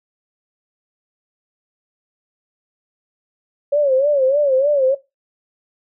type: tone with vibrato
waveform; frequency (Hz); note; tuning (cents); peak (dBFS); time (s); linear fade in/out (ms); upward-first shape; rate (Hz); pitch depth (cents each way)
sine; 554.4; C#5; 0; -12; 3.72-4.95; 10; sine; 3.3; 120
effects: noise-tail reverb RT60 0.2 s tail -17 dB re dry